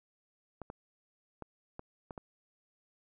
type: clicks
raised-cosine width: 1 ms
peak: -28 dBFS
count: 6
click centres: 0.617 / 0.701 / 1.423 / 1.794 / 2.108 / 2.178 s
effects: none